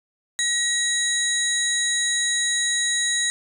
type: tone cluster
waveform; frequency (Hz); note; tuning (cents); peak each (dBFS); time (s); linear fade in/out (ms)
sine; 1898 / 3874 / 6710 / 8100; A#6 / B7 / G#8 / B8; +31 / -34 / +17 / +43; -25; 0.39-3.3; 0
effects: tanh soft clip ceiling -10 dBFS + 9-bit

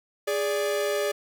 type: tone pair together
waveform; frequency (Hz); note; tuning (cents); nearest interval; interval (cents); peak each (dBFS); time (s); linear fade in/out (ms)
45% pulse; 412.8 / 582; G#4 / D5; -10 / -16; tritone; 594; -27; 0.27-1.12; 10
effects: none

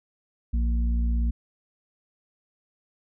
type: harmonic tone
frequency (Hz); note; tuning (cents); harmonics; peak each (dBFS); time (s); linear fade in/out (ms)
58.27; A#1; 0; 1 / 3 / 4; -21 / -40 / -34; 0.53-1.31; 10
effects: none

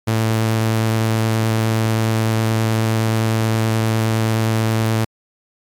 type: tone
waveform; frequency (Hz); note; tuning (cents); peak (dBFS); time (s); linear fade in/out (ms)
sawtooth; 111.3; A2; +20; -11; 0.07-5.05; 10
effects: MP3 96 kbps

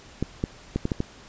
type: clicks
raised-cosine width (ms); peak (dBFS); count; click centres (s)
3; -11; 6; 0.226 / 0.439 / 0.76 / 0.854 / 0.918 / 1.004
effects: pink hiss -48 dBFS RMS until 1.28 s + resampled to 16000 Hz

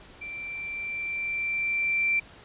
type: tone with level ramp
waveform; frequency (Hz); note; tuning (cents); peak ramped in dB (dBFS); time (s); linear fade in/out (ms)
sine; 2349; D7; 0; -35 to -21; 0.21-2.2; 10
effects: pink hiss -50 dBFS RMS until 2.44 s + resampled to 8000 Hz

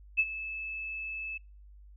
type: tone with ADSR envelope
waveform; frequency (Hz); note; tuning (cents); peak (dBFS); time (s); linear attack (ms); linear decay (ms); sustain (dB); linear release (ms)
sine; 2613; E7; -16; -20; 0.17-1.38; 25; 47; -15; 11
effects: noise-tail reverb RT60 0.3 s tail -23 dB re dry + added 50 Hz sine -50 dBFS peak until 1.96 s

